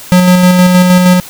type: tone with tremolo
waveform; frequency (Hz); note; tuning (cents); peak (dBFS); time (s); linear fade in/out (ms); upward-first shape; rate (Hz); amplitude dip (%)
square; 181; F#3; -38; -3; 0.12-1.2; 0; square; 6.4; 30
effects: white hiss -30 dBFS RMS until 1.29 s